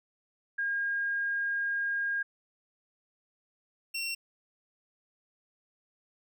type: tone pair in turn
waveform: sine / 25% pulse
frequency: 1620 / 2725 Hz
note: G#6 / F7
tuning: -43 / -43 cents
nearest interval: major sixth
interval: 900 cents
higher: second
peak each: -28 dBFS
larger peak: neither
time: 0.58-2.23 / 3.94-4.15 s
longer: first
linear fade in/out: 10 ms
effects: none